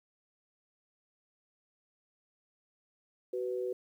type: tone pair together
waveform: sine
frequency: 375.4 / 495.1 Hz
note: F#4 / B4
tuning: +25 / +4 cents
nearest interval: perfect fourth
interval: 479 cents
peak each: -34 / -36 dBFS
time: 3.33-3.73 s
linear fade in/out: 5 ms
effects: 11-bit